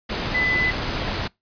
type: tone in noise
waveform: sine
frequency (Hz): 2006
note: B6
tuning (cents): +26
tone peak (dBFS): -19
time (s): 0.34-0.71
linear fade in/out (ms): 10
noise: pink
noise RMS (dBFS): -26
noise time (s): 0.09-1.28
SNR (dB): +4
effects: noise-tail reverb RT60 0.2 s tail -25 dB re dry + resampled to 11025 Hz